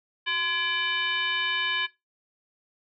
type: tone with frequency modulation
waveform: sine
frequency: 2349 Hz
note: D7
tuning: in tune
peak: -24 dBFS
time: 0.26-1.87 s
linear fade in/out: 20 ms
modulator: 659 Hz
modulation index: 1.7
effects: noise-tail reverb RT60 0.2 s tail -18 dB re dry + high-pass 400 Hz 12 dB/octave